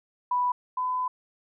sine tone pair in turn, 987.8 / 1007.4 Hz, B5 / B5, 0 / +34 cents, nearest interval unison, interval 34 cents, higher second, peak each -22 / -25 dBFS, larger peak first, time 0.31-0.52 / 0.77-1.08 s, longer second, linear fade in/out 5 ms, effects none

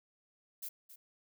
violet noise with echo, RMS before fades -42 dBFS, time 0.62-0.69 s, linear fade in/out 10 ms, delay 270 ms, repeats 1, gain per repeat -12 dB, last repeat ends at 0.96 s, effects none

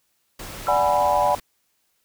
pink noise, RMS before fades -36 dBFS, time 0.39-1.4 s, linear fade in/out 5 ms
sine tone with exponential decay, 1346 Hz, E6, 36 cents sharp, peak -24 dBFS, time 0.67-1.32 s, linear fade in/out 0 ms, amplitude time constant 140 ms
sine chord, G# half-diminished seventh, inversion second, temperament equal, 587.3 / 740 / 830.6 / 987.8 Hz, D5 / F#5 / G#5 / B5, 0 / 0 / 0 / 0 cents, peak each -22 dBFS, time 0.68-1.35 s, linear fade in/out 2 ms
effects white hiss -69 dBFS RMS until 2.04 s

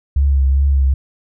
sine tone with vibrato, 68.5 Hz, C#2, 20 cents flat, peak -10 dBFS, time 0.16-0.94 s, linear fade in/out 5 ms, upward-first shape triangle, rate 2.5 Hz, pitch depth 46 cents each way, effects none

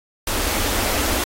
pink band-stop noise, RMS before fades -22 dBFS, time 0.27-1.24 s, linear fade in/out 2 ms, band 100 to 210 Hz, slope 48 dB/octave, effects AAC 48 kbps

